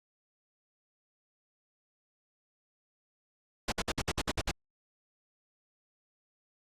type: noise bursts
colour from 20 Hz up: pink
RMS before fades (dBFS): -30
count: 9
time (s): 3.68-4.513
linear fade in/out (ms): 5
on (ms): 41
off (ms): 58
effects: low-pass 7000 Hz 12 dB/octave + Opus 48 kbps